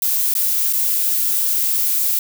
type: noise with dropouts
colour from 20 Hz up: violet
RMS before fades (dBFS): -18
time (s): 0.02-2.19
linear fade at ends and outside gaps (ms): 2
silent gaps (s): 0.34-0.351 / 0.727-0.732
effects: none